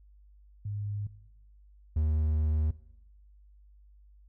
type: tone pair in turn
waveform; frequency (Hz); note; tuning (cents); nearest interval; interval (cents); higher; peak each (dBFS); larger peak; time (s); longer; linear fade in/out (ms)
sine / triangle; 102.9 / 77.09; G#2 / D#2; -16 / -15; perfect fourth; 499; first; -32 / -22; second; 0.65-1.07 / 1.96-2.71; second; 5
effects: noise-tail reverb RT60 0.9 s tail -20 dB re dry + added 50 Hz sine -54 dBFS peak until 4.28 s